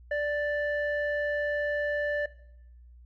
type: tone with low-pass filter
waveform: square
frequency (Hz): 587.3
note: D5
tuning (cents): 0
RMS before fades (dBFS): -29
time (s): 0.11-2.26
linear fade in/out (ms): 5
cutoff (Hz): 1500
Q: 6.6
effects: noise-tail reverb RT60 0.8 s tail -19 dB re dry + added 60 Hz sine -49 dBFS peak until 3.05 s